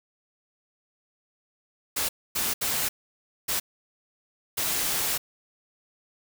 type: noise bursts at uneven times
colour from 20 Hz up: white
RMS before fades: -27 dBFS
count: 5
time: 1.96-2.09 / 2.35-2.54 / 2.61-2.89 / 3.48-3.6 / 4.57-5.18 s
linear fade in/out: 10 ms
effects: none